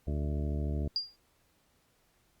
harmonic tone, 73.42 Hz, D2, in tune, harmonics 1 / 2 / 3 / 4 / 5 / 6 / 8 / 9, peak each -31 / -37 / -41 / -43 / -45 / -47 / -49 / -50 dBFS, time 0.07-0.88 s, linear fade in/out 5 ms
sine tone with exponential decay, 4805 Hz, D8, 39 cents sharp, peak -25 dBFS, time 0.96-1.16 s, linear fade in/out 1 ms, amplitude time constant 42 ms
effects pink hiss -70 dBFS RMS until 2.4 s + Opus 48 kbps

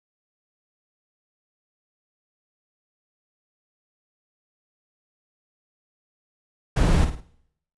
brown noise with echo, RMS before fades -18 dBFS, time 6.76-7.05 s, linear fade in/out 10 ms, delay 53 ms, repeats 3, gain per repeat -8 dB, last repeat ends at 7.209 s, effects noise-tail reverb RT60 0.7 s tail -20 dB re dry + resampled to 24000 Hz

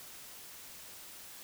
silence, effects white hiss -50 dBFS RMS until 1.43 s

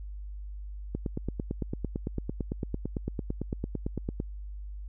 click train, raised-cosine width 3 ms, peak -18 dBFS, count 30, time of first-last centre 0.95-4.201 s, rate 8.92 Hz, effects added 50 Hz sine -37 dBFS peak until 4.88 s

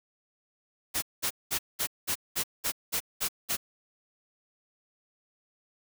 white noise bursts, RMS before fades -29 dBFS, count 10, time 0.94-3.57 s, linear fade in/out 20 ms, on 83 ms, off 200 ms, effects none

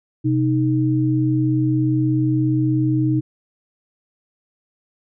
sine tone pair together, 127.73 / 310.9 Hz, C3 / D#4, -41 / -1 cents, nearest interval octave + minor third, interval 1540 cents, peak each -18 dBFS, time 0.24-3.21 s, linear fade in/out 20 ms, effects none

